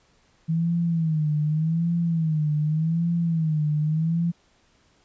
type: tone with vibrato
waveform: sine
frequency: 160 Hz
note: D#3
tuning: 49 cents sharp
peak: -20 dBFS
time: 0.48-4.32 s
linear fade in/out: 20 ms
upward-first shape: sine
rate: 0.85 Hz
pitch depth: 110 cents each way
effects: pink hiss -62 dBFS RMS until 5.04 s + resampled to 16000 Hz